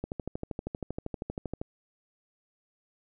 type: click train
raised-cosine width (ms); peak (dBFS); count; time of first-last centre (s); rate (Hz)
2; -20; 21; 0.04-1.615; 12.7
effects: none